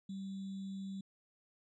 sine tone with sample-and-hold, 193.9 Hz, G3, 19 cents flat, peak -40 dBFS, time 0.09-1.01 s, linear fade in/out 5 ms, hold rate 3675 Hz, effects resampled to 16000 Hz

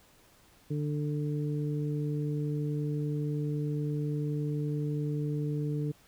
harmonic tone, 148.2 Hz, D3, 16 cents sharp, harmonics 1 / 2 / 3, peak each -30 / -36 / -39 dBFS, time 0.7-5.92 s, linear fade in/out 10 ms, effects pink hiss -61 dBFS RMS until 6.07 s

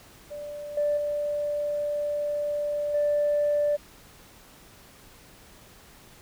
sine tone with level steps, 587.3 Hz, D5, in tune, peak -34 / -21 / -25 / -20 dBFS, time 0.3-3.77 s, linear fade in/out 20 ms, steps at 0.77 / 0.97 / 2.94 s, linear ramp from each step 5 ms, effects tanh soft clip ceiling -17 dBFS + pink hiss -52 dBFS RMS until 6.21 s

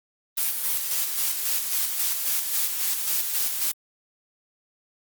blue noise with tremolo, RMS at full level -24 dBFS, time 0.37-3.72 s, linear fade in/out 10 ms, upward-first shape square, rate 3.7 Hz, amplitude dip 40%, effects Opus 32 kbps

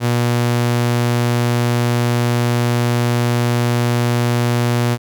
sawtooth tone, 120 Hz, B2, 49 cents flat, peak -10 dBFS, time 0-4.98 s, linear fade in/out 50 ms, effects none

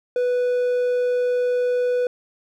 triangle tone, 493.9 Hz, B4, in tune, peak -16 dBFS, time 0.16-2.07 s, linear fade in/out 2 ms, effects none

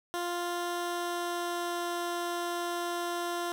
15% pulse tone with pitch glide, 349.2 to 347.2 Hz, F4 to F4, 0 to -10 cents, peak -25 dBFS, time 0.14-3.52 s, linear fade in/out 0 ms, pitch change -10 cents, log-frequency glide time 0.74-1.89 s, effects none

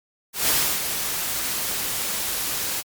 white noise with ADSR envelope, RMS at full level -19 dBFS, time 0.33-2.83 s, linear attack 150 ms, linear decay 320 ms, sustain -7 dB, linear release 40 ms, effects MP3 96 kbps

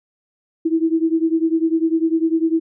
sine beating tone pair, 322.2 / 332.2 Hz, E4 / E4, -39 / +13 cents, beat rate 10 Hz, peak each -17 / -19 dBFS, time 0.65-2.6 s, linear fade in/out 10 ms, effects none

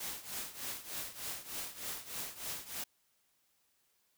white noise with tremolo, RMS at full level -39 dBFS, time 0-2.84 s, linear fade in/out 5 ms, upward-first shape triangle, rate 3.3 Hz, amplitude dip 85%, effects white hiss -75 dBFS RMS until 4.17 s

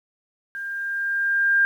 sine tone with level ramp, 1600 Hz, G6, 35 cents sharp, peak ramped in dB -29 to -14 dBFS, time 0.55-1.65 s, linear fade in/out 0 ms, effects 9-bit

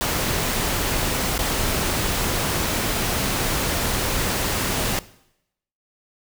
pink noise with dropouts, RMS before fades -23 dBFS, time 0.01-4.99 s, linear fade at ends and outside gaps 0 ms, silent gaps 1.379-1.391 s, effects noise-tail reverb RT60 0.8 s tail -19 dB re dry

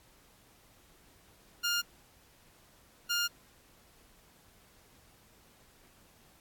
15% pulse tone pair in turn, 1410 / 1410 Hz, F6 / F6, +16 / +16 cents, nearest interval unison, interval 0 cents, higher neither, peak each -22 dBFS, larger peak neither, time 1.63-1.82 / 3.09-3.28 s, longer neither, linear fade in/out 20 ms, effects pink hiss -62 dBFS RMS until 6.4 s + AAC 64 kbps

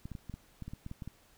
clicks, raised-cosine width 5 ms, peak -29 dBFS, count 12, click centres 0.055 / 0.117 / 0.152 / 0.297 / 0.34 / 0.623 / 0.68 / 0.735 / 0.864 / 0.914 / 1.022 / 1.076 s, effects pink hiss -64 dBFS RMS until 1.37 s

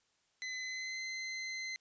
sawtooth tone with pitch glide, 2027 to 2061 Hz, B6 to C7, +45 to -27 cents, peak -35 dBFS, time 0.42-1.76 s, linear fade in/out 0 ms, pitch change +28 cents, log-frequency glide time 0.59-1.01 s, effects white hiss -75 dBFS RMS until 1.8 s + resampled to 16000 Hz

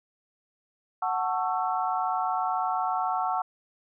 sine chord, F# minor seventh, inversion none, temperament just, 740 / 888 / 1110 / 1332 Hz, F#5 / A5 / C#6 / E6, 0 / +16 / +2 / +18 cents, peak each -28 / -31 / -32 / -32 dBFS, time 1.02-3.42 s, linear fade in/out 5 ms, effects none

